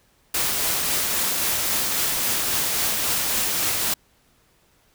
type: noise with tremolo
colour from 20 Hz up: white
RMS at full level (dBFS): -22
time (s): 0.34-3.94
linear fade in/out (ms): 5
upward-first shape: triangle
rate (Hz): 3.7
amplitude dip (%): 25
effects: pink hiss -61 dBFS RMS until 4.94 s